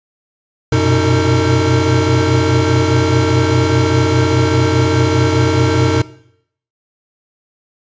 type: tone cluster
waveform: square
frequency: 92.3 / 120.5 / 125.4 / 312.5 / 452.9 Hz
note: F#2 / B2 / B2 / D#4 / A#4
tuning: -4 / -42 / +27 / +8 / -50 cents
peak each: -18 dBFS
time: 0.72-6.02 s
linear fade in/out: 5 ms
effects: noise-tail reverb RT60 0.7 s tail -19 dB re dry + resampled to 16000 Hz